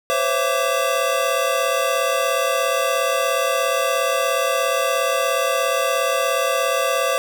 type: tone cluster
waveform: square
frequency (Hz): 509 / 546 / 668 / 1164 / 2682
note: C5 / C#5 / E5 / D6 / E7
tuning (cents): -48 / -26 / +23 / -16 / +29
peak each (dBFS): -25 / -24 / -25 / -24 / -30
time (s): 0.1-7.18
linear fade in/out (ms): 0
effects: none